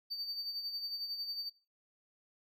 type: tone with tremolo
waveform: triangle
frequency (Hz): 4600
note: D8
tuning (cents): -37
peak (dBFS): -34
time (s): 0.1-1.5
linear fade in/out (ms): 20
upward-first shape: sine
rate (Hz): 11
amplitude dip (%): 55
effects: noise-tail reverb RT60 0.3 s tail -17 dB re dry